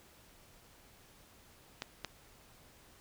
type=clicks; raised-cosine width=0.2 ms; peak=-20 dBFS; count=2; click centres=1.821 / 2.047 s; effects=pink hiss -61 dBFS RMS until 3 s